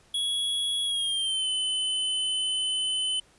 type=tone with pitch glide; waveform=square; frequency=3346 to 3033 Hz; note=G#7 to F#7; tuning=+12 to +42 cents; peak=-26 dBFS; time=0.14-3.2 s; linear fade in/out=5 ms; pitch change=-170 cents; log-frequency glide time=0.84-1.49 s; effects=pink hiss -60 dBFS RMS until 3.38 s + resampled to 24000 Hz